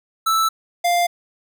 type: tone pair in turn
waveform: square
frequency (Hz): 1318.5 / 698.5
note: E6 / F5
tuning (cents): 0 / 0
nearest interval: major seventh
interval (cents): 1100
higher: first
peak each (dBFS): -16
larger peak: neither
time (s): 0.26-0.49 / 0.84-1.07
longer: neither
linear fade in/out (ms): 10
effects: none